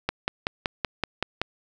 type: click train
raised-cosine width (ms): 0.3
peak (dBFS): -8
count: 8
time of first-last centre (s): 0.09-1.416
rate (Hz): 5.28
effects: none